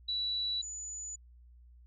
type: tone pair in turn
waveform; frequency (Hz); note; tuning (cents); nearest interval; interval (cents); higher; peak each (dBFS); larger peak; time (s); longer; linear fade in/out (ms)
sine; 3938 / 6956; B7 / A8; -6 / -21; minor seventh; 985; second; -31 / -39; first; 0.08-0.62 / 0.62-1.16; neither; 10
effects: added 60 Hz sine -54 dBFS peak until 1.86 s